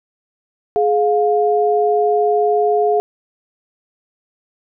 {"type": "tone pair together", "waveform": "sine", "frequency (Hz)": [420.4, 707], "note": ["G#4", "F5"], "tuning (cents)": [21, 21], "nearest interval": "major sixth", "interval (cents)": 900, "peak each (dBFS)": [-14, -16], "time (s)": [0.76, 3], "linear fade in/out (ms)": 0, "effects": []}